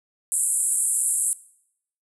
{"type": "band-pass noise", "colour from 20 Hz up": "pink", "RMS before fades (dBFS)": -23, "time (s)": [0.32, 1.33], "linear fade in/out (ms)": 0, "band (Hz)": [7800, 11000], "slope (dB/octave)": 96, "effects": ["noise-tail reverb RT60 0.7 s tail -19 dB re dry"]}